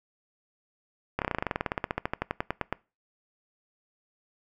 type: slowing click train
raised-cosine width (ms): 0.5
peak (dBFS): -12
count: 26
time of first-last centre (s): 1.19-2.726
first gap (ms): 28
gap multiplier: 1.06
effects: noise-tail reverb RT60 0.3 s tail -23 dB re dry